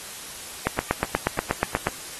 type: click train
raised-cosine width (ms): 0.5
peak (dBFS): -6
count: 11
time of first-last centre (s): 0.67-1.87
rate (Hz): 8.33
effects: white hiss -38 dBFS RMS until 2.19 s + AAC 32 kbps